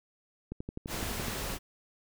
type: click train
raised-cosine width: 3 ms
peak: -24 dBFS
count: 10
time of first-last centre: 0.52-1.283 s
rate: 11.8 Hz
type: noise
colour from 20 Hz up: pink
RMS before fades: -36 dBFS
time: 0.87-1.59 s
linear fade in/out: 50 ms
effects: none